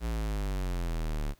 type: exponential sweep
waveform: square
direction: down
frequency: 58.27 to 35.5 Hz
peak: -30 dBFS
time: 0-1.35 s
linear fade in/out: 50 ms
effects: pink hiss -65 dBFS RMS until 1.39 s